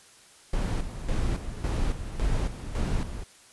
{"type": "noise with tremolo", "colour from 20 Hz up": "brown", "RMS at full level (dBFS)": -26, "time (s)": [0.53, 3.24], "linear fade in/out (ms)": 5, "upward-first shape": "square", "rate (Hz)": 1.8, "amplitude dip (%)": 65, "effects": ["white hiss -54 dBFS RMS until 3.52 s", "resampled to 24000 Hz"]}